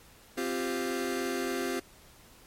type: chord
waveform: sawtooth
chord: C suspended fourth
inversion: none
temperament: just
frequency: 261.6 / 348.8 / 392.4 Hz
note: C4 / F4 / G4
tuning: 0 / -2 / +2 cents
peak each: -30 dBFS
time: 0.37-1.8 s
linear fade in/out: 10 ms
effects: pink hiss -56 dBFS RMS until 2.46 s + MP3 64 kbps